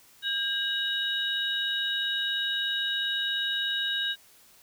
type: tone cluster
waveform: sine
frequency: 1609 / 2932 / 3797 Hz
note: G6 / F#7 / A#7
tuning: +45 / -16 / +31 cents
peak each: -31 / -33 / -29 dBFS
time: 0.22-4.16 s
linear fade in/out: 50 ms
effects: white hiss -57 dBFS RMS until 4.62 s